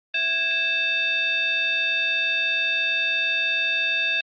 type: tone with frequency modulation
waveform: sine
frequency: 2637 Hz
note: E7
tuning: in tune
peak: -20 dBFS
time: 0.14-4.21 s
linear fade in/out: 5 ms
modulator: 989 Hz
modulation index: 0.97
effects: Opus 32 kbps